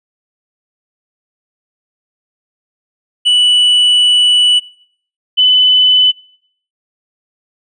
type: tone pair in turn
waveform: triangle / sine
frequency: 2960 / 3007 Hz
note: F#7 / F#7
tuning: 0 / +27 cents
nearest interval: unison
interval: 27 cents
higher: second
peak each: -5 dBFS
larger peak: neither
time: 3.25-4.6 / 5.37-6.12 s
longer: first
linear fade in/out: 20 ms
effects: noise-tail reverb RT60 0.6 s tail -21 dB re dry + resampled to 24000 Hz